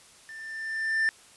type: tone with level ramp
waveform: triangle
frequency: 1783 Hz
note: A6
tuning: 22 cents sharp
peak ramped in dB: -39 to -19 dBFS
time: 0.29-1.09 s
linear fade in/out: 0 ms
effects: white hiss -54 dBFS RMS until 1.36 s + resampled to 24000 Hz